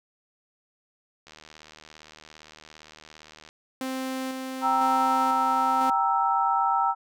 click train, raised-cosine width 0.2 ms, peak -29 dBFS, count 173, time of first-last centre 1.27-3.489 s, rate 77.5 Hz
sawtooth tone with tremolo, 261.6 Hz, C4, in tune, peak -25 dBFS, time 3.81-5.9 s, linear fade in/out 2 ms, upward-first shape square, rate 1 Hz, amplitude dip 30%
sine chord, E diminished, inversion first, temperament equal, 784 / 932.3 / 1318.5 Hz, G5 / Bb5 / E6, 0 / 0 / 0 cents, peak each -25 dBFS, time 4.61-6.95 s, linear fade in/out 50 ms
effects none

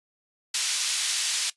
pink band-pass noise, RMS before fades -27 dBFS, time 0.54-1.5 s, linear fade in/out 5 ms, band 3400 to 9600 Hz, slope 12 dB/octave, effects noise-tail reverb RT60 0.1 s tail -17 dB re dry + resampled to 24000 Hz

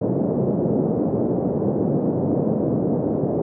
pink band-pass noise, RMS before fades -21 dBFS, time 0.01-3.42 s, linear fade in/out 10 ms, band 140 to 560 Hz, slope 24 dB/octave, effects none

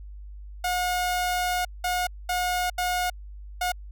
sawtooth tone bursts at uneven times, 721 Hz, F#5, 45 cents flat, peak -20 dBFS, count 5, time 0.64-1.65 / 1.84-2.07 / 2.29-2.7 / 2.78-3.1 / 3.61-3.72 s, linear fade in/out 5 ms, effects added 50 Hz sine -38 dBFS peak until 3.91 s

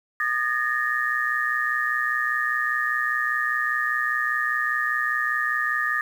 sine tone cluster, 1221 / 1716 / 1841 Hz, D#6 / A6 / A#6, -33 / -44 / -22 cents, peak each -27 / -26 / -25 dBFS, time 0.2-6.01 s, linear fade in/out 2 ms, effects 8-bit

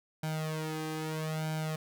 sawtooth tone with flanger, 156.8 Hz, D#3, 14 cents sharp, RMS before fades -35 dBFS, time 0.23-1.76 s, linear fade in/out 5 ms, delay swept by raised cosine 1.3 to 2.5 ms, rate 0.78 Hz, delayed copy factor +0.85, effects none

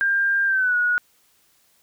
sine tone with pitch glide, 1597 to 1456 Hz, G6 to F#6, +32 to -28 cents, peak -17 dBFS, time 0.01-0.98 s, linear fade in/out 0 ms, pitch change -160 cents, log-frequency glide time 0.46-0.76 s, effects white hiss -61 dBFS RMS until 1.82 s

